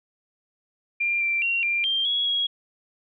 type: tone with pitch steps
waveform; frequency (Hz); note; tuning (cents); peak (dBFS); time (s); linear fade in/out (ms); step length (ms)
sine; 2388 / 2355 / 2750 / 2382 / 3176 / 3339 / 3309; D7 / D7 / F7 / D7 / G7 / G#7 / G#7; +28 / +4 / -27 / +24 / +22 / +9 / -7; -21; 1-2.47; 10; 210
effects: none